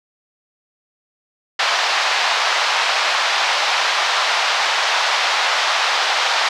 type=band-pass noise; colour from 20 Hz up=pink; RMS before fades=-18 dBFS; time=1.59-6.49 s; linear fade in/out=5 ms; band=730 to 5100 Hz; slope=24 dB/octave; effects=none